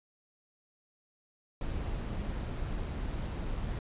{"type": "noise with amplitude modulation", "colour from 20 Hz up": "brown", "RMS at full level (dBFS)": -34, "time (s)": [1.61, 3.79], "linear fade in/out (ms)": 2, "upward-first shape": "sine", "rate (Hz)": 152, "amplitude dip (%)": 30, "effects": ["resampled to 8000 Hz"]}